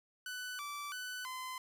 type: tone with pitch steps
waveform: sawtooth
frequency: 1495 / 1162 / 1497 / 1026 Hz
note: F#6 / D6 / F#6 / C6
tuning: +17 / -19 / +20 / -34 cents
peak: -37 dBFS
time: 0.26-1.58 s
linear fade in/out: 2 ms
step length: 330 ms
effects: none